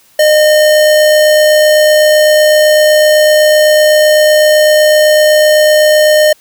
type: tone with amplitude modulation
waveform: square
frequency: 610 Hz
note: D#5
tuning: 34 cents flat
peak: -4 dBFS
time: 0.19-6.33 s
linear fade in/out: 5 ms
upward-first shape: sine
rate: 67.9 Hz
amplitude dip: 25%
effects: white hiss -47 dBFS RMS until 6.4 s